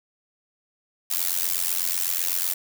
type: noise with amplitude modulation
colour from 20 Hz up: blue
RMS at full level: -21 dBFS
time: 1.1-2.54 s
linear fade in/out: 10 ms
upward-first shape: sine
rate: 88 Hz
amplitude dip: 100%
effects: none